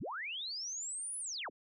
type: linear two-way sweep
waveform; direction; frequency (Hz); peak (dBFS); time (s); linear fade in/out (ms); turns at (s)
sine; up then down; 32.7 to 10200 to 99.2; -38; 0-1.5; 20; 1.18
effects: none